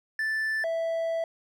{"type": "tone pair in turn", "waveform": "triangle", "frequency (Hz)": [1760, 659.3], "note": ["A6", "E5"], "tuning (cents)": [0, 0], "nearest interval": "octave + perfect fourth", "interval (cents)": 1700, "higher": "first", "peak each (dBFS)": -24, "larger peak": "neither", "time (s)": [[0.19, 0.64], [0.64, 1.24]], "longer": "second", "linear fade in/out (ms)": 2, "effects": []}